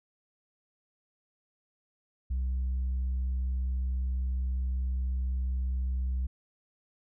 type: tone with tanh clipping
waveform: sine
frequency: 63.9 Hz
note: C2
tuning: 40 cents flat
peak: -28 dBFS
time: 2.3-6.27 s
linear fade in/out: 10 ms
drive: 1 dB
effects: none